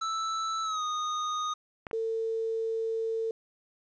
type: tone with pitch glide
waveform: square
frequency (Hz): 1318.5 to 1237.3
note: E6 to D#6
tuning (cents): 0 to -10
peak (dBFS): -30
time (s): 0.01-1.54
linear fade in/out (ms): 10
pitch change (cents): -110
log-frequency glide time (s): 0.63-0.83
type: clicks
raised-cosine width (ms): 0.5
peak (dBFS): -23 / -26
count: 2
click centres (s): 1.868 / 1.912
type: tone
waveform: sine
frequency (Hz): 450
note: A4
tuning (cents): +39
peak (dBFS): -28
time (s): 1.93-3.31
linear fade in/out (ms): 2
effects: resampled to 16000 Hz + 10-bit